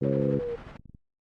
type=harmonic tone; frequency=69.1 Hz; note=C#2; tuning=5 cents flat; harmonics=2 / 3 / 4 / 5 / 6 / 7; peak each=-28 / -30 / -31 / -32 / -33 / -33 dBFS; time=0.01-0.39 s; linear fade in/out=5 ms
type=noise with tremolo; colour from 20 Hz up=pink; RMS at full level=-42 dBFS; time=0.03-0.77 s; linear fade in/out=2 ms; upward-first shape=square; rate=11 Hz; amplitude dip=35%
type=exponential sweep; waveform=sine; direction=down; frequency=551 to 466.2 Hz; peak=-29 dBFS; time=0.04-0.56 s; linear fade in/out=10 ms
type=clicks; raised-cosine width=5 ms; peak=-35 dBFS; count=11; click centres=0.417 / 0.475 / 0.51 / 0.541 / 0.593 / 0.667 / 0.756 / 0.796 / 0.857 / 0.896 / 0.948 s
effects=low-pass 2000 Hz 12 dB/octave + Opus 24 kbps